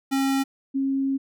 square / sine tone pair in turn, 271 / 271 Hz, C#4 / C#4, -39 / -39 cents, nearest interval unison, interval 0 cents, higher neither, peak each -21 dBFS, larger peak neither, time 0.11-0.44 / 0.74-1.18 s, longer second, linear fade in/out 20 ms, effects none

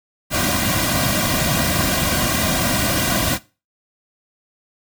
pink noise with comb filter, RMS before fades -19 dBFS, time 0.3-3.39 s, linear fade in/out 50 ms, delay 2.3 ms, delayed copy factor -1, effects noise-tail reverb RT60 0.3 s tail -19 dB re dry

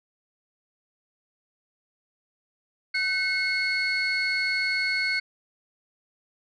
sine tone cluster, 1516 / 2177 / 4401 Hz, F#6 / C#7 / C#8, +42 / -32 / -13 cents, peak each -29 / -24 / -29 dBFS, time 2.94-5.2 s, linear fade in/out 10 ms, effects tanh soft clip ceiling -17 dBFS

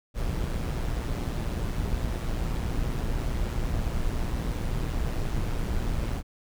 brown noise with amplitude modulation, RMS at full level -26 dBFS, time 0.14-6.23 s, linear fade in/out 50 ms, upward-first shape sine, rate 117 Hz, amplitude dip 50%, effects none

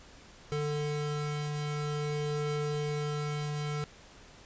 square tone pair together, 148.2 / 444.1 Hz, D3 / A4, +16 / +16 cents, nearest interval octave + perfect fifth, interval 1900 cents, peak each -33 / -37 dBFS, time 0.52-3.84 s, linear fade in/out 0 ms, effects pink hiss -54 dBFS RMS until 4.45 s + resampled to 16000 Hz

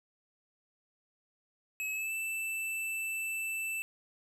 square tone with pitch glide, 2571 to 2651 Hz, E7 to E7, -44 to +9 cents, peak -34 dBFS, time 1.8-3.82 s, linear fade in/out 0 ms, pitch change +53 cents, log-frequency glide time 1.92-2.13 s, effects none

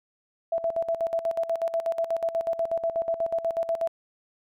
sine tone with tremolo, 664 Hz, E5, 12 cents sharp, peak -22 dBFS, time 0.52-3.88 s, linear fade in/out 5 ms, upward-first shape square, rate 8.2 Hz, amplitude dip 75%, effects none

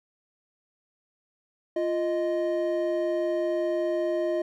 triangle tone pair together, 347.3 / 622.3 Hz, F4 / D#5, -10 / 0 cents, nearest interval minor seventh, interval 1010 cents, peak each -25 dBFS, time 1.76-4.42 s, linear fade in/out 5 ms, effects none

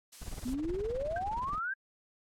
blue noise, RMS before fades -46 dBFS, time 0.12-0.54 s, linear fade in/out 10 ms
brown noise with tremolo, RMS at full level -38 dBFS, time 0.21-1.59 s, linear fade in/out 10 ms, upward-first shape sine, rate 19 Hz, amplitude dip 90%
sine exponential sweep, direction up, 238.6 to 1628 Hz, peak -32 dBFS, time 0.45-1.74 s, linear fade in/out 10 ms
sine tone with exponential decay, 1568 Hz, G6, in tune, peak -33 dBFS, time 1.16-1.24 s, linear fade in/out 5 ms, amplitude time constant 16 ms
effects low-pass 9000 Hz 12 dB/octave + AAC 64 kbps

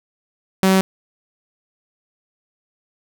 sawtooth tone, 190.1 Hz, F#3, 47 cents sharp, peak -8 dBFS, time 0.63-0.81 s, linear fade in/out 0 ms, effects none

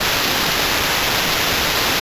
blue noise with sample-and-hold, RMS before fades -18 dBFS, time 0-2 s, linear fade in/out 10 ms, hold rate 8820 Hz, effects resampled to 32000 Hz

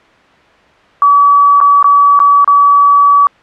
sine tone with dropouts, 1143 Hz, D6, 47 cents flat, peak -3 dBFS, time 1.02-3.27 s, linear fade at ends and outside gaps 1 ms, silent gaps 1.603-1.612 / 1.827-1.843 / 2.191-2.201 / 2.445-2.476 s, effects white hiss -44 dBFS RMS until 3.42 s + low-pass 2000 Hz 12 dB/octave

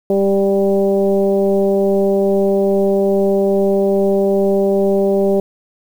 sine tone with frequency modulation, 393.2 Hz, G4, 5 cents sharp, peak -11 dBFS, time 0.1-5.4 s, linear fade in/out 2 ms, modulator 196 Hz, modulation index 1.1, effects 7-bit

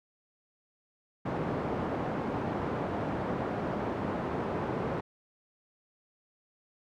pink band-pass noise, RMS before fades -33 dBFS, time 1.25-5.01 s, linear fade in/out 10 ms, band 140 to 980 Hz, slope 12 dB/octave, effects none

